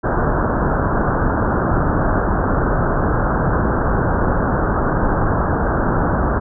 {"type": "low-pass noise", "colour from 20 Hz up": "pink", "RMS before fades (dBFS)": -17, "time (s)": [0.03, 6.4], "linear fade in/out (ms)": 20, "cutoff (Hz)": 1600, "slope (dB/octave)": 96, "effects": []}